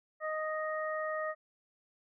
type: harmonic tone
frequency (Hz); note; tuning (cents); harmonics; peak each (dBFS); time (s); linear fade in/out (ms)
622.3; D#5; 0; 1 / 2 / 3; -35 / -38 / -40; 0.2-1.35; 50
effects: none